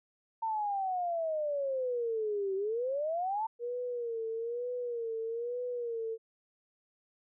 sine exponential two-way sweep, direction down then up, 910 to 379.7 to 910 Hz, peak -30 dBFS, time 0.42-3.47 s, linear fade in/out 10 ms, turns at 2.55 s
sine tone with vibrato, 471 Hz, A#4, 18 cents sharp, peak -33 dBFS, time 3.59-6.18 s, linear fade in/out 50 ms, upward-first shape sine, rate 1.1 Hz, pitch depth 85 cents each way
effects none

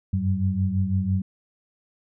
sine tone cluster, 92.1 / 98.1 / 190 Hz, F#2 / G2 / F#3, -7 / +2 / +46 cents, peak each -25 dBFS, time 0.13-1.22 s, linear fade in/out 5 ms, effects none

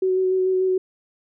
sine tone with vibrato, 373.7 Hz, F#4, 17 cents sharp, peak -17 dBFS, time 0.02-0.78 s, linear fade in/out 5 ms, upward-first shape square, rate 6.8 Hz, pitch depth 11 cents each way, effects none

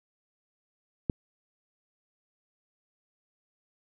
click, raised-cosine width 3 ms, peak -13 dBFS, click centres 1.098 s, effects none

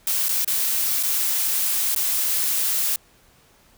blue noise with dropouts, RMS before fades -22 dBFS, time 0.07-2.96 s, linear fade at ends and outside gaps 2 ms, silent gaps 0.285-0.291 / 0.447-0.476 / 1.029-1.033 / 1.949-1.961 s, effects pink hiss -56 dBFS RMS until 3.77 s

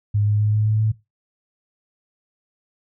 sine tone with pitch steps, 103.6 / 104.68 / 105.78 / 106.88 / 108 / 109.13 Hz, G#2 / G#2 / G#2 / A2 / A2 / A2, -4 / +14 / +32 / -50 / -32 / -14 cents, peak -16 dBFS, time 0.14-0.92 s, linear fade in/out 10 ms, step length 130 ms, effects noise-tail reverb RT60 0.2 s tail -17 dB re dry

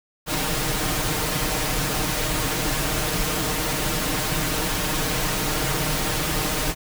pink noise with comb filter, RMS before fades -24 dBFS, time 0.26-6.75 s, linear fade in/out 50 ms, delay 6.5 ms, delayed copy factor +0.7, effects none

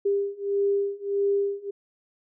sine beating tone pair, 399.5 / 401.1 Hz, G4 / G4, +33 / +40 cents, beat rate 1.6 Hz, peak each -26 / -25 dBFS, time 0.05-1.71 s, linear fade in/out 10 ms, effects none

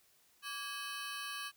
20% pulse ring-modulated tone, 1402 Hz, F6, 6 cents sharp, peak -32 dBFS, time 0.42-1.52 s, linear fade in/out 50 ms, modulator 246 Hz, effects white hiss -69 dBFS RMS until 1.56 s

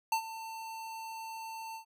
square tone with ADSR envelope, 896 Hz, A5, 31 cents sharp, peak -26 dBFS, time 0.12-1.85 s, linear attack 4 ms, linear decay 86 ms, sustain -15 dB, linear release 96 ms, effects none

